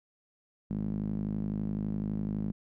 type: tone with band-pass filter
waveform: sawtooth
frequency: 51.91 Hz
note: G#1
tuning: in tune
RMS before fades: -33 dBFS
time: 0.7-2.52 s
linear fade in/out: 5 ms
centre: 200 Hz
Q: 3.7
effects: none